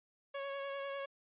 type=tone with vibrato; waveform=sawtooth; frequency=554.4 Hz; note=C#5; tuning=in tune; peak=-35 dBFS; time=0.34-1.06 s; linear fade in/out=10 ms; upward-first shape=sine; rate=10 Hz; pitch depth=15 cents each way; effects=resampled to 8000 Hz